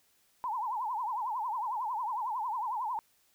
sine tone with vibrato, 930 Hz, A#5, 4 cents flat, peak -31 dBFS, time 0.44-2.99 s, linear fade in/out 0 ms, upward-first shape triangle, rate 11 Hz, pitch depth 230 cents each way, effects white hiss -69 dBFS RMS until 3.34 s

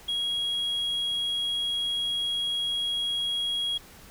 sine tone, 3300 Hz, G#7, 12 cents flat, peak -23 dBFS, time 0.08-3.78 s, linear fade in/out 10 ms, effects tanh soft clip ceiling -25 dBFS + pink hiss -50 dBFS RMS until 4.1 s

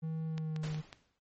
triangle tone with pitch glide, 160 to 154.37 Hz, D#3 to D#3, +49 to -13 cents, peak -32 dBFS, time 0.02-0.82 s, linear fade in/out 20 ms, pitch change -62 cents, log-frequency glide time 0.26-0.71 s
click train, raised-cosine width 0.2 ms, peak -27 dBFS, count 4, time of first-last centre 0.38-0.928 s, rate 5.47 Hz
pink noise with exponential decay, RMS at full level -42 dBFS, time 0.63-1.19 s, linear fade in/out 5 ms, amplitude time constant 120 ms
effects low-pass 7000 Hz 12 dB/octave + MP3 32 kbps

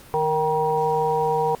harmonic tone with a mistuned harmonic, 155.56 Hz, D#3, in tune, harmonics 1 / 3 / 5 / 6, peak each -31 / -22 / -24 / -24 dBFS, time 0.14-1.55 s, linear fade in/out 0 ms, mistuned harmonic 6, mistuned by +37 cents, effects pink hiss -46 dBFS RMS until 1.6 s + Opus 48 kbps

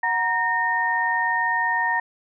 sine tone cluster, 738 / 938 / 1837 Hz, F#5 / A#5 / A#6, -5 / +11 / -26 cents, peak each -30 / -23 / -22 dBFS, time 0.03-2 s, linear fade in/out 5 ms, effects none

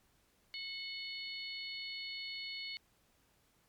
harmonic tone with a mistuned harmonic, 729 Hz, F#5, 26 cents flat, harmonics 3 / 4 / 5 / 6, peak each -45 / -48 / -51 / -44 dBFS, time 0.54-2.77 s, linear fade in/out 0 ms, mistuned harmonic 4, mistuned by +43 cents, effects pink hiss -72 dBFS RMS until 3.68 s + MP3 96 kbps

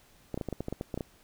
clicks, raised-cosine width 2 ms, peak -20 dBFS, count 12, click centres 0.343 / 0.376 / 0.412 / 0.487 / 0.527 / 0.606 / 0.684 / 0.726 / 0.811 / 0.942 / 0.976 / 1.008 s, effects pink hiss -61 dBFS RMS until 1.23 s

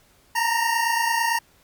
25% pulse tone pair together, 911.1 / 940 Hz, A#5 / A#5, -40 / +14 cents, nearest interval minor second, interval 54 cents, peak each -19 dBFS, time 0.35-1.39 s, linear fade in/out 10 ms, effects pink hiss -58 dBFS RMS until 1.63 s + MP3 96 kbps

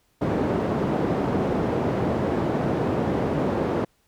white band-pass noise, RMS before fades -24 dBFS, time 0.21-3.85 s, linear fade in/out 10 ms, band 100 to 460 Hz, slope 12 dB/octave, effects pink hiss -66 dBFS RMS until 4.07 s

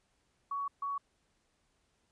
sine tone bursts at uneven times, 1122 Hz, C#6, 21 cents sharp, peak -33 dBFS, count 2, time 0.51-0.68 / 0.82-0.98 s, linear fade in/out 5 ms, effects pink hiss -75 dBFS RMS until 2.11 s + resampled to 22050 Hz

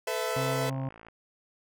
sawtooth chord, A suspended second, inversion none, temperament equal with one note detuned, 440 / 503.4 / 659.3 Hz, A4 / B4 / E5, 0 / +33 / 0 cents, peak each -30 / -29 / -29 dBFS, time 0.07-0.7 s, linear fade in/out 5 ms
harmonic tone, 133.5 Hz, C3, 35 cents sharp, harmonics 1 / 2 / 4 / 5 / 6 / 7 / 8, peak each -31 / -37 / -43 / -45 / -47 / -48 / -49 dBFS, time 0.36-0.89 s, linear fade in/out 5 ms
click train, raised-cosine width 0.5 ms, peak -33 dBFS, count 27, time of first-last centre 0.62-1.085 s, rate 55.9 Hz
effects none

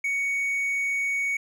triangle tone, 2233 Hz, C#7, 12 cents sharp, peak -22 dBFS, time 0.04-1.37 s, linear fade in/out 5 ms, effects none

